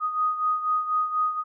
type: beating tone pair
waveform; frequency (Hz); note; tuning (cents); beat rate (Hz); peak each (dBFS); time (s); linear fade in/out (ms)
sine; 1244.5 / 1248.6; D#6 / D#6; 0 / +6; 4.1; -23 / -29; 0-1.44; 50
effects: none